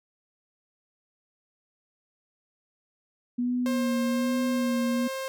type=tone with vibrato; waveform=sine; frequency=242.5 Hz; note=B3; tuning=31 cents flat; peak=-24 dBFS; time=3.38-5.08 s; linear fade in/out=10 ms; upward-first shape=sine; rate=1.2 Hz; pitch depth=38 cents each way
type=tone; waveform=sawtooth; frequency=531 Hz; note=C5; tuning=25 cents sharp; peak=-27 dBFS; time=3.66-5.28 s; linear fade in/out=0 ms
effects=none